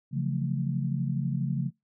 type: tone cluster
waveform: sine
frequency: 137.8 / 170 / 182.1 / 221.5 Hz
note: C#3 / F3 / F#3 / A3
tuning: -10 / -46 / -27 / +12 cents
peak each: -28 / -33 / -34 / -35 dBFS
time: 0.11-1.71 s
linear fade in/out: 50 ms
effects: noise-tail reverb RT60 0.2 s tail -26 dB re dry